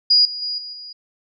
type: tone with level steps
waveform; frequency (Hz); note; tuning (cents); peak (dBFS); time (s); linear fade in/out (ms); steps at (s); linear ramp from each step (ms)
sine; 4887; D#8; -32; -10 / -26 / -22 / -30 / -33; 0.1-0.93; 10; 0.25 / 0.42 / 0.58 / 0.73; 2
effects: none